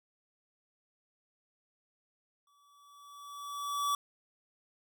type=tone with exponential growth; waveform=square; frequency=1148 Hz; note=D6; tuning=40 cents flat; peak=-28 dBFS; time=2.47-3.95 s; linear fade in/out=2 ms; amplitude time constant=320 ms; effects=none